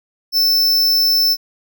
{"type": "tone", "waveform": "square", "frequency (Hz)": 5300, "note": "E8", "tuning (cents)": 9, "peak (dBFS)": -12, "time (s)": [0.32, 1.37], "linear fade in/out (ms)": 50, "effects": []}